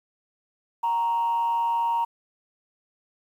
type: tone with frequency modulation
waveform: sine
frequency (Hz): 932.3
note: A#5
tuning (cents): 0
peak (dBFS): -20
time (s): 0.83-2.05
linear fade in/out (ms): 10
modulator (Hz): 174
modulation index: 0.27
effects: tanh soft clip ceiling -18 dBFS + 9-bit